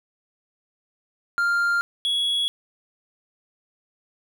triangle tone pair in turn, 1396.9 / 3353 Hz, F6 / G#7, 0 / +16 cents, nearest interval octave + minor third, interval 1516 cents, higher second, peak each -17 / -19 dBFS, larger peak first, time 1.38-1.81 / 2.05-2.48 s, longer neither, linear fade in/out 0 ms, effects none

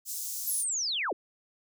pink high-pass noise, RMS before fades -36 dBFS, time 0.05-0.65 s, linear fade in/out 50 ms, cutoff 6000 Hz, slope 24 dB/octave
sine linear sweep, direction down, 11840 to 246.9 Hz, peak -28 dBFS, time 0.47-1.13 s, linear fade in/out 5 ms
effects none

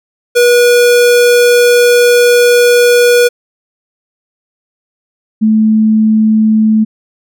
square / sine tone pair in turn, 484 / 217.8 Hz, B4 / A3, -35 / -17 cents, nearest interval octave + major second, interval 1382 cents, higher first, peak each -5 dBFS, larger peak neither, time 0.35-3.29 / 5.41-6.85 s, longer first, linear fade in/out 20 ms, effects none

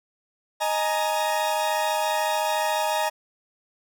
40% pulse chord, D# suspended fourth, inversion none, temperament equal with one note detuned, 622.3 / 838.3 / 932.3 Hz, D#5 / G#5 / A#5, 0 / +16 / 0 cents, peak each -26 dBFS, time 0.6-3.1 s, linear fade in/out 20 ms, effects none

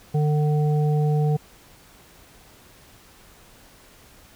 harmonic tone, 150 Hz, D3, 37 cents sharp, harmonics 1 / 3 / 5, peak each -18 / -28 / -32 dBFS, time 0.14-1.37 s, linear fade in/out 10 ms, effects pink hiss -51 dBFS RMS until 4.35 s

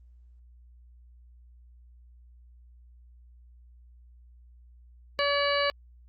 harmonic tone with a mistuned harmonic, 570 Hz, C#5, 48 cents sharp, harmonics 1 / 2 / 3 / 4 / 5 / 7 / 8, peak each -27 / -30 / -32 / -33 / -34 / -35 / -36 dBFS, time 5.19-5.7 s, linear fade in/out 0 ms, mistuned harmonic 5, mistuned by +34 cents, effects added 60 Hz sine -51 dBFS peak until 6.08 s + Opus 32 kbps

